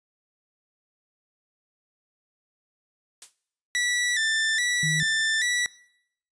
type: noise with exponential decay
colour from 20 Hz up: blue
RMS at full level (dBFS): -35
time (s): 3.22-3.35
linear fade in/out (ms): 1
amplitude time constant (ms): 28
type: tone with vibrato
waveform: sawtooth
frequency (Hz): 1862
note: A#6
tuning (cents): -2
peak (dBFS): -19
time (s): 3.75-5.66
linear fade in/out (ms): 0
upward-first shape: square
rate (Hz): 1.2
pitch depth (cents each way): 81
type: tone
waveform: sine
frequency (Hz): 155.56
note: D#3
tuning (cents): 0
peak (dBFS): -26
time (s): 4.83-5.03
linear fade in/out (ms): 2
effects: noise-tail reverb RT60 0.7 s tail -21 dB re dry + resampled to 22050 Hz